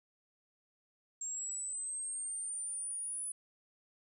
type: linear sweep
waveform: sine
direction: up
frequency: 7459 to 9956 Hz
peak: -37 dBFS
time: 1.21-3.32 s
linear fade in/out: 5 ms
effects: none